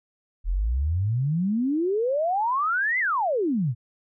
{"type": "exponential two-way sweep", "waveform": "sine", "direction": "up then down", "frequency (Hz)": [39.27, 2100, 107.9], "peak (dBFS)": -21, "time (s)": [0.44, 3.75], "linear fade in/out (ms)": 50, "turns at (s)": 2.99, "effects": []}